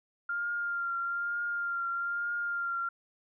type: tone with vibrato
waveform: sine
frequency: 1396.9 Hz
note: F6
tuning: in tune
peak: -30 dBFS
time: 0.29-2.89 s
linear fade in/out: 5 ms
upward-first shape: triangle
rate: 1.1 Hz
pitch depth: 26 cents each way
effects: none